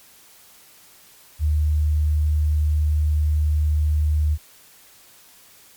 sine tone, 75.9 Hz, D#2, 42 cents flat, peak -16 dBFS, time 1.39-4.38 s, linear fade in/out 50 ms, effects white hiss -50 dBFS RMS until 5.76 s + MP3 96 kbps

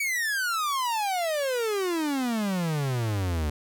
45% pulse exponential sweep, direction down, 2291 to 72.4 Hz, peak -25 dBFS, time 0-3.5 s, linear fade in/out 5 ms, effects none

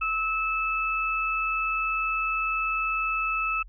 sine tone pair together, 1300 / 2621 Hz, E6 / E7, -24 / -11 cents, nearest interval octave, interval 1213 cents, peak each -27 dBFS, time 0.01-3.63 s, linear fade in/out 10 ms, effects added 42 Hz sine -43 dBFS peak until 3.68 s

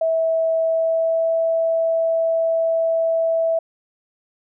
sine tone with pitch glide, 651 to 656.3 Hz, E5 to E5, -22 to -8 cents, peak -16 dBFS, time 0.01-3.59 s, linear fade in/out 5 ms, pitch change +14 cents, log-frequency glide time 0.62-1.32 s, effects none

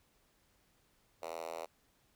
5% pulse tone with high-pass filter, 82.41 Hz, E2, in tune, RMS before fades -43 dBFS, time 1.22-1.66 s, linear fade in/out 10 ms, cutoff 560 Hz, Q 2.4, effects pink hiss -72 dBFS RMS until 2.15 s

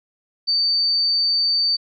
sine tone, 4586 Hz, D8, 42 cents flat, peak -16 dBFS, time 0.47-1.77 s, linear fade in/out 20 ms, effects none

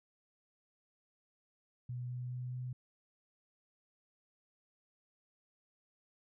sine tone with pitch steps, 123.47 / 124.26 / 125.05 / 125.85 Hz, B2 / B2 / B2 / B2, 0 / +11 / +22 / +33 cents, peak -38 dBFS, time 1.89-2.73 s, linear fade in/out 5 ms, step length 210 ms, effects none

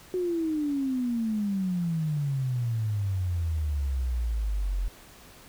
sine exponential sweep, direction down, 370.2 to 43.46 Hz, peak -25 dBFS, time 0.14-4.88 s, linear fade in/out 0 ms, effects pink hiss -51 dBFS RMS until 5.48 s

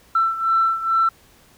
sine beating tone pair, 1337 / 1339.3 Hz, E6 / E6, +24 / +27 cents, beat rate 2.3 Hz, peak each -17 / -21 dBFS, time 0.15-1.09 s, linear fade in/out 5 ms, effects tanh soft clip ceiling -9 dBFS + pink hiss -53 dBFS RMS until 1.57 s

